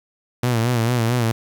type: tone with vibrato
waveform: sawtooth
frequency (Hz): 118.5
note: A#2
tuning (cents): +29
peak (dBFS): -13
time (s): 0.43-1.32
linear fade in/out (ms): 5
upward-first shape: sine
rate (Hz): 4.5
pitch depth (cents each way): 91
effects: 8-bit